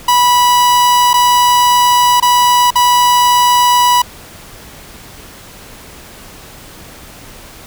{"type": "tone with dropouts", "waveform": "45% pulse", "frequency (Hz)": 981, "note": "B5", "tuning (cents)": -12, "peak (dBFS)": -7, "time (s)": [0.08, 4.02], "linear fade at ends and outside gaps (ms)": 5, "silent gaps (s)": [[1.133, 1.139], [2.201, 2.224], [2.706, 2.755]], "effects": ["pink hiss -35 dBFS RMS until 7.66 s"]}